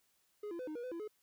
triangle tone with pitch steps, 417.3 / 340.6 / 506 / 307.8 / 479 / 505 / 336.6 / 425.5 Hz, G#4 / F4 / B4 / D#4 / A#4 / B4 / E4 / G#4, +8 / -43 / +42 / -19 / +47 / +39 / +36 / +42 cents, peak -38 dBFS, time 0.43-1.078 s, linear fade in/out 5 ms, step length 81 ms, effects white hiss -75 dBFS RMS until 1.22 s

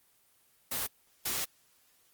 white noise bursts at uneven times, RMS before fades -33 dBFS, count 2, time 0.71-0.87 / 1.25-1.45 s, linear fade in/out 10 ms, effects white hiss -67 dBFS RMS until 2.13 s + Opus 24 kbps

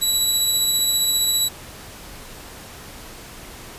20% pulse tone with tremolo, 3921 Hz, B7, 13 cents flat, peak -10 dBFS, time 0.01-1.49 s, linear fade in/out 20 ms, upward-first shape triangle, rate 15 Hz, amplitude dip 30%, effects pink hiss -39 dBFS RMS until 3.78 s + resampled to 32000 Hz

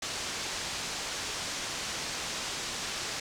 white low-pass noise, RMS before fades -36 dBFS, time 0.02-3.2 s, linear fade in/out 5 ms, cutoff 7000 Hz, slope 24 dB/octave, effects none

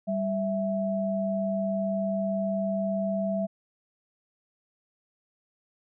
sine tone pair together, 196 / 659.3 Hz, G3 / E5, 0 / 0 cents, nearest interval octave + major sixth, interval 2100 cents, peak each -28 dBFS, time 0.07-3.47 s, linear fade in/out 20 ms, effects none

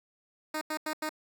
10% pulse tone bursts, 309.1 Hz, D#4, 11 cents flat, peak -23 dBFS, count 4, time 0.54-1.093 s, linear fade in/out 5 ms, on 73 ms, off 87 ms, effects none

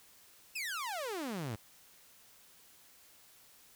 sawtooth exponential sweep, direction down, 2700 to 100 Hz, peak -33 dBFS, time 0.55-1.56 s, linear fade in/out 10 ms, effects white hiss -61 dBFS RMS until 3.75 s

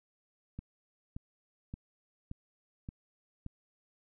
click train, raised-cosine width 5 ms, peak -28 dBFS, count 6, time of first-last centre 0.59-3.464 s, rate 1.74 Hz, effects none

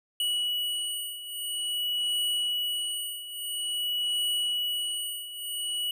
square beating tone pair, 2933 / 2933.49 Hz, F#7 / F#7, -16 / -16 cents, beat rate 0.49 Hz, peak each -34 / -30 dBFS, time 0.2-5.91 s, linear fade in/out 2 ms, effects none

